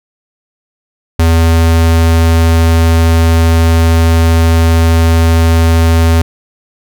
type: tone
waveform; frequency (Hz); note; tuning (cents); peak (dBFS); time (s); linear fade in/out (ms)
square; 82.41; E2; 0; -6; 1.19-6.22; 5
effects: none